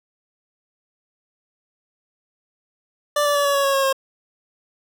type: tone with pitch steps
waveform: 25% pulse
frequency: 587.3 / 579.9 / 572.6 / 565.3 / 558.2 / 551.1 / 544.2 / 537.3 Hz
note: D5 / D5 / D5 / C#5 / C#5 / C#5 / C#5 / C5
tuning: 0 / -22 / -44 / +34 / +12 / -10 / -32 / +46 cents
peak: -13 dBFS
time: 3.16-3.928 s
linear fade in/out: 5 ms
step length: 96 ms
effects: none